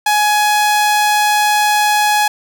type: tone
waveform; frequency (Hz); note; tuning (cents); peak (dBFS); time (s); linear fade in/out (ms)
sawtooth; 839; G#5; +17; -7; 0.06-2.28; 5
effects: 7-bit